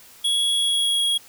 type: tone with pitch glide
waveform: square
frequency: 3341 to 3308 Hz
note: G#7 to G#7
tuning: +10 to -8 cents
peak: -19 dBFS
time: 0.24-1.18 s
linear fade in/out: 10 ms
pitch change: -18 cents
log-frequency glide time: 0.55-1.03 s
effects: white hiss -48 dBFS RMS until 1.28 s